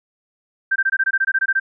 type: tone bursts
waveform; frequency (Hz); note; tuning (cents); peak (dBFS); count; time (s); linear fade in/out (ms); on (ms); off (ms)
sine; 1568; G6; 0; -14; 13; 0.71-1.599; 10; 49; 21
effects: none